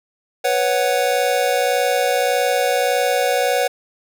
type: chord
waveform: square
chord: B suspended second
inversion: none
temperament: just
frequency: 493.9 / 555.6 / 740.8 Hz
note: B4 / C#5 / F#5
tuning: 0 / +4 / +2 cents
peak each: -21 dBFS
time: 0.44-3.68 s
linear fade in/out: 10 ms
effects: none